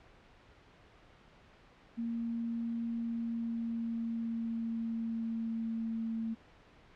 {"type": "tone with pitch glide", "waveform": "sine", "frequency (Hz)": [231.7, 225.4], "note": ["A#3", "A3"], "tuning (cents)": [-10, 42], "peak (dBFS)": -33, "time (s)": [1.97, 6.35], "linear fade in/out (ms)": 20, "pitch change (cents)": -48, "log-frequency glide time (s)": [2.97, 6.16], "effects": ["pink hiss -60 dBFS RMS until 6.95 s", "low-pass 3000 Hz 12 dB/octave"]}